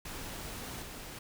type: noise with level steps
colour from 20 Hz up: pink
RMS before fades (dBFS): -42 / -45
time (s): 0.05-1.19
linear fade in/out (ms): 5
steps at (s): 0.82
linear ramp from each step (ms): 5
effects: none